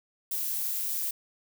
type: noise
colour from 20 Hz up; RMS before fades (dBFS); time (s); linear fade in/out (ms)
violet; -31; 0.31-1.11; 5
effects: none